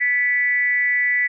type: tone with frequency modulation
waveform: sine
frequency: 1975.5 Hz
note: B6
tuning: in tune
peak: -16 dBFS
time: 0-1.28 s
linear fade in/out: 20 ms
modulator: 261 Hz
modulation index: 0.45
effects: none